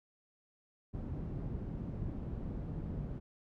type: low-pass noise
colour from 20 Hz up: white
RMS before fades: -40 dBFS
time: 0.93-3.2 s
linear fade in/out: 20 ms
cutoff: 170 Hz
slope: 12 dB/octave
effects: none